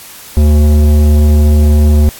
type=tone with tanh clipping; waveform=sine; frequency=74.7 Hz; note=D2; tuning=30 cents sharp; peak=-6 dBFS; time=0.37-2.09 s; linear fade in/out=0 ms; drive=14 dB; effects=white hiss -32 dBFS RMS until 2.19 s + AAC 64 kbps

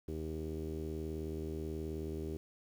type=tone with low-pass filter; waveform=sawtooth; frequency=78.7 Hz; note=D#2; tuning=20 cents sharp; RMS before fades=-40 dBFS; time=0.08-2.37 s; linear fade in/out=0 ms; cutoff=380 Hz; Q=5.2; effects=10-bit

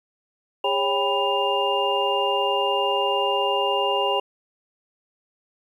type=tone cluster; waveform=sine; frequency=403.9 / 553 / 793 / 989 / 2806 Hz; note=G#4 / C#5 / G5 / B5 / F7; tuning=-48 / -4 / +20 / +2 / +8 cents; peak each=-26 dBFS; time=0.64-4.2 s; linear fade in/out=5 ms; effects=9-bit

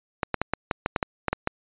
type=clicks; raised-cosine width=0.5 ms; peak=-8 dBFS; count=11; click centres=0.232 / 0.343 / 0.416 / 0.536 / 0.712 / 0.861 / 0.962 / 1.028 / 1.283 / 1.33 / 1.474 s; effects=resampled to 8000 Hz

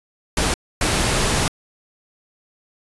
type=noise bursts at uneven times; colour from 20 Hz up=pink; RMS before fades=-19 dBFS; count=2; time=0.37-0.54 / 0.81-1.48 s; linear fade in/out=2 ms; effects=resampled to 24000 Hz

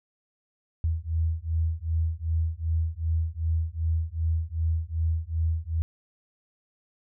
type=beating tone pair; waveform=sine; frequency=80.1 / 82.7 Hz; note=E2 / E2; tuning=-49 / +6 cents; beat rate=2.6 Hz; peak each=-27 dBFS; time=0.84-5.82 s; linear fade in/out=0 ms; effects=none

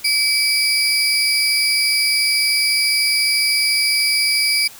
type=tone pair together; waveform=35% pulse; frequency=2300 / 4886 Hz; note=D7 / D#8; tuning=-37 / -32 cents; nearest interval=octave + minor second; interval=1305 cents; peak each=-16 dBFS; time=0.04-4.68 s; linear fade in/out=10 ms; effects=white hiss -40 dBFS RMS until 4.79 s

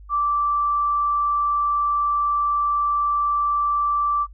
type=tone; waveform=sine; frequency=1168 Hz; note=D6; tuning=10 cents flat; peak=-18 dBFS; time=0.09-4.27 s; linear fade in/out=50 ms; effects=noise-tail reverb RT60 0.1 s tail -21 dB re dry + added 50 Hz sine -40 dBFS peak until 4.33 s

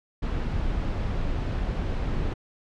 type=noise; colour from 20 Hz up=brown; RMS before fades=-27 dBFS; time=0.22-2.34 s; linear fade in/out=10 ms; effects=low-pass 4000 Hz 12 dB/octave

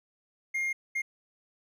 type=tone bursts at uneven times; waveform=triangle; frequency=2126 Hz; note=C7; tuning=27 cents sharp; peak=-26 dBFS; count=2; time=0.54-0.73 / 0.95-1.02 s; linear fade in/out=10 ms; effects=none

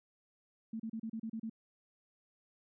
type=tone bursts; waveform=sine; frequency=223.2 Hz; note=A3; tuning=25 cents sharp; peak=-37 dBFS; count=8; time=0.73-1.497 s; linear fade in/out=5 ms; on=67 ms; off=33 ms; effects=none

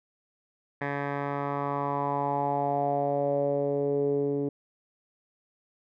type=tone with low-pass filter sweep; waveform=10% pulse; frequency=142 Hz; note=C#3; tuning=42 cents sharp; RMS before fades=-28 dBFS; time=0.81-4.49 s; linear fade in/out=5 ms; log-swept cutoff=1700 to 360 Hz; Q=4.6; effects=none

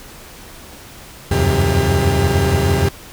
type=tone cluster; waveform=35% pulse; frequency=78.4 / 88.9 / 95.4 / 131.7 / 399.6 Hz; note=D#2 / F2 / G2 / C3 / G4; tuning=+14 / +31 / -47 / +12 / +33 cents; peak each=-18 dBFS; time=1.31-2.89 s; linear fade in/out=5 ms; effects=pink hiss -38 dBFS RMS until 3.12 s

